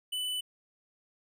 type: tone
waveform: square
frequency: 2991 Hz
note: F#7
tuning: 18 cents sharp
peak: -32 dBFS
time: 0.12-0.41 s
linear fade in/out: 10 ms
effects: none